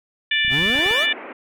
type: harmonic tone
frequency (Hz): 587.3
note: D5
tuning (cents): 0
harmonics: 3 / 4 / 5 / 6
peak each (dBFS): -21 / -22 / -23 / -24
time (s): 0.31-1.13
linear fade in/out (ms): 5
type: clicks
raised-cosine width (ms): 5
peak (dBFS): -25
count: 11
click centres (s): 0.449 / 0.481 / 0.518 / 0.591 / 0.623 / 0.662 / 0.701 / 0.755 / 0.79 / 0.862 / 0.91
type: exponential sweep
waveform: 25% pulse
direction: up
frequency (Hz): 116.54 to 734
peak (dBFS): -20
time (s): 0.49-1.07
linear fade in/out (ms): 50
type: band-pass noise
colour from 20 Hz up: pink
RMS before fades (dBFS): -36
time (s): 0.74-1.33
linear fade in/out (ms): 5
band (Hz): 240 to 2500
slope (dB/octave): 48
effects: none